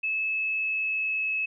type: tone with pitch glide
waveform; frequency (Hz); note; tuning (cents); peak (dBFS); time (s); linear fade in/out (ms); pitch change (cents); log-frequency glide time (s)
sine; 2602 to 2587; E7 to E7; -23 to -33; -25; 0.03-1.46; 10; -10; 0.28-1.31
effects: none